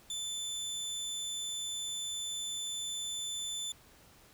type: tone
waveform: 25% pulse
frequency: 3520 Hz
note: A7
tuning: in tune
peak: -32 dBFS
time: 0.1-3.72 s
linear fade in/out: 2 ms
effects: pink hiss -60 dBFS RMS until 4.33 s